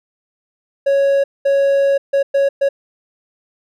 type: tone bursts at uneven times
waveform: triangle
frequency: 554.4 Hz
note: C#5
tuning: in tune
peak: -9 dBFS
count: 5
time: 0.86-1.24 / 1.45-1.98 / 2.13-2.23 / 2.34-2.49 / 2.61-2.69 s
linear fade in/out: 10 ms
effects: none